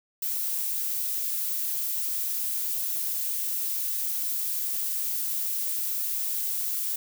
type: noise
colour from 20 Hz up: violet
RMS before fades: -29 dBFS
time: 0.22-6.96 s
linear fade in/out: 5 ms
effects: none